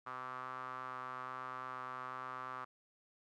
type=tone with band-pass filter; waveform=sawtooth; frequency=128.4 Hz; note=C3; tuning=32 cents flat; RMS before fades=-45 dBFS; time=0.06-2.65 s; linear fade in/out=10 ms; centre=1200 Hz; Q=5.6; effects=none